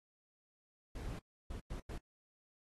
brown noise bursts at uneven times, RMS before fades -43 dBFS, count 4, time 0.95-1.19 / 1.5-1.6 / 1.7-1.8 / 1.89-1.98 s, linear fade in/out 5 ms, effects AAC 32 kbps

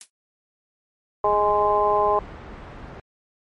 blue noise with exponential decay, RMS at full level -32 dBFS, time 0.01-0.1 s, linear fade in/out 1 ms, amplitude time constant 18 ms
harmonic tone, 207.7 Hz, G#3, in tune, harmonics 2 / 3 / 4 / 5, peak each -23 / -23 / -22 / -21 dBFS, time 1.24-2.19 s, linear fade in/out 2 ms
pink low-pass noise, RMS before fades -39 dBFS, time 1.24-3 s, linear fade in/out 2 ms, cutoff 1600 Hz, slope 12 dB/octave
effects MP3 48 kbps

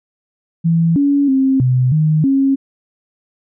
sine tone with pitch steps, 165.9 / 283 / 266.4 / 127.2 / 155 / 271.7 Hz, E3 / C#4 / C4 / C3 / D#3 / C#4, +11 / +36 / +31 / -48 / -6 / -35 cents, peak -10 dBFS, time 0.64-2.56 s, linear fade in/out 20 ms, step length 320 ms, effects none

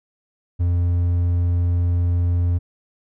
triangle tone, 87.31 Hz, F2, in tune, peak -14 dBFS, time 0.59-2.59 s, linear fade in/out 20 ms, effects none

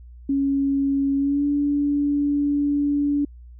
sine tone with pitch glide, 276.5 to 287.9 Hz, C#4 to D4, -4 to -34 cents, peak -18 dBFS, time 0.29-3.25 s, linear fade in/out 5 ms, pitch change +70 cents, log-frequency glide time 1.17-1.45 s, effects added 60 Hz sine -40 dBFS peak until 3.59 s

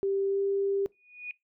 sine tone with pitch glide, 392.6 to 395.6 Hz, G4 to G4, +3 to +16 cents, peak -25 dBFS, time 0.03-0.86 s, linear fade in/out 0 ms, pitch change +13 cents, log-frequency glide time 0.28-0.39 s
sine tone with exponential growth, 2464 Hz, D#7, 17 cents flat, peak -31 dBFS, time 0.92-1.31 s, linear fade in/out 1 ms, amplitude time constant 83 ms
effects noise-tail reverb RT60 0.2 s tail -22 dB re dry

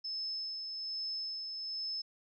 sine tone with tremolo, 5230 Hz, E8, 15 cents flat, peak -35 dBFS, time 0.04-2.02 s, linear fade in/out 10 ms, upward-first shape sine, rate 1.2 Hz, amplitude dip 35%, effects none

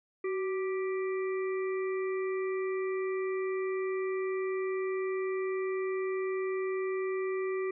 harmonic tone with a mistuned harmonic, 392 Hz, G4, in tune, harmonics 1 / 3 / 5 / 6, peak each -30 / -43 / -44 / -47 dBFS, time 0.24-7.71 s, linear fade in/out 5 ms, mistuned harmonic 1, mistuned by -65 cents, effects none

